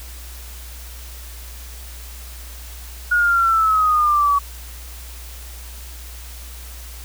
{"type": "exponential sweep", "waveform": "sine", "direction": "down", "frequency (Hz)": [1450, 1129], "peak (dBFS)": -13, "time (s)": [3.11, 4.39], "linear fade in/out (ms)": 10, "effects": ["added 60 Hz sine -34 dBFS peak until 7.04 s", "white hiss -40 dBFS RMS until 7.04 s"]}